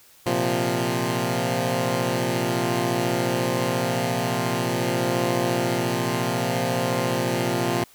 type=chord; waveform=10% pulse; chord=Bb suspended second; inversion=none; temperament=equal; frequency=116.54 / 130.81 / 174.61 Hz; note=Bb2 / C3 / F3; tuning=0 / 0 / 0 cents; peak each=-18 dBFS; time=0.26-7.84 s; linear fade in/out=5 ms; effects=white hiss -53 dBFS RMS until 7.94 s

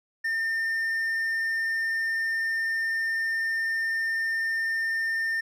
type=tone; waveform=triangle; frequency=1808 Hz; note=A6; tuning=47 cents sharp; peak=-23 dBFS; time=0.24-5.41 s; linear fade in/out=10 ms; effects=none

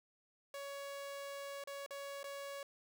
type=tone with dropouts; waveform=sawtooth; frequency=560 Hz; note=C#5; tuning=18 cents sharp; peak=-40 dBFS; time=0.54-2.63 s; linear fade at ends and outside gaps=2 ms; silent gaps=1.639-1.673 / 1.863-1.907 / 2.231-2.241 s; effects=none

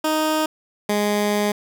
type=tone pair in turn; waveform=15% pulse; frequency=311.1 / 207.2 Hz; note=D#4 / G#3; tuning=0 / -4 cents; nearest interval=perfect fifth; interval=704 cents; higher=first; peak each=-12 dBFS; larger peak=neither; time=0.04-0.46 / 0.89-1.52 s; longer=second; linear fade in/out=5 ms; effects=none

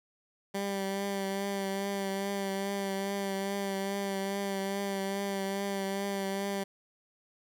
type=tone with vibrato; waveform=15% pulse; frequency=196.7 Hz; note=G3; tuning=6 cents sharp; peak=-25 dBFS; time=0.54-6.64 s; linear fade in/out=10 ms; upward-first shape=triangle; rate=2.4 Hz; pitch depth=30 cents each way; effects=none

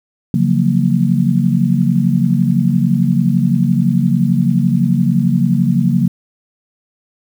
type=chord; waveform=sine; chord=Gb major seventh; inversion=second; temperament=just; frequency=138.75 / 173.43 / 185 / 231.2 Hz; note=Db3 / F3 / Gb3 / Bb3; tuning=+2 / -12 / 0 / -14 cents; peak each=-16 dBFS; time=0.34-6.08 s; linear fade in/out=2 ms; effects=7-bit

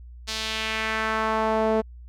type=tone with band-pass filter sweep; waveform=sawtooth; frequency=219.9 Hz; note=A3; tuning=1 cent flat; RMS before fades=-25 dBFS; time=0.27-1.82 s; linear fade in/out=20 ms; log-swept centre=4700 to 520 Hz; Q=1.6; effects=added 60 Hz sine -40 dBFS peak until 2.08 s

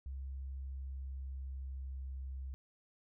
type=tone with pitch glide; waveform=sine; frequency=67 to 66.23 Hz; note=C2 to C2; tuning=+42 to +22 cents; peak=-40 dBFS; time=0.06-2.54 s; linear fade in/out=0 ms; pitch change=-20 cents; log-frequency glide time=0.33-2.15 s; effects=none

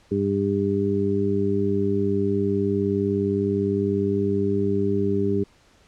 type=harmonic tone; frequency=99.7 Hz; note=G2; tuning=30 cents sharp; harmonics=1 / 2 / 3 / 4; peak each=-28 / -25 / -27 / -23 dBFS; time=0.11-5.44 s; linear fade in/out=10 ms; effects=pink hiss -57 dBFS RMS until 5.87 s + low-pass 7000 Hz 12 dB/octave

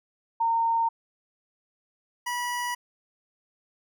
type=tone pair in turn; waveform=sine / 25% pulse; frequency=917 / 973.4 Hz; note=A#5 / B5; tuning=-29 / -25 cents; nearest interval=minor second; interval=104 cents; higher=second; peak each=-21 / -24 dBFS; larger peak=first; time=0.4-0.89 / 2.26-2.75 s; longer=neither; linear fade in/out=10 ms; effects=none

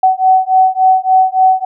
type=beating tone pair; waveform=sine; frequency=751 / 754.5 Hz; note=F#5 / F#5; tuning=+26 / +34 cents; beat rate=3.5 Hz; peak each=-10 dBFS; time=0.03-1.65 s; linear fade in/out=5 ms; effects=none

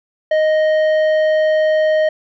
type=tone with tanh clipping; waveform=triangle; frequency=622.3 Hz; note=D#5; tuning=in tune; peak=-13 dBFS; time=0.31-2.09 s; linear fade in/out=5 ms; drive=13 dB; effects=none

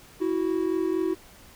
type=tone pair together; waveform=triangle; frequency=327.5 / 371.7 Hz; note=E4 / F#4; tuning=-11 / +8 cents; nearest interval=major second; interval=219 cents; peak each=-24 dBFS; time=0.2-1.15 s; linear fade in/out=20 ms; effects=pink hiss -51 dBFS RMS until 1.55 s

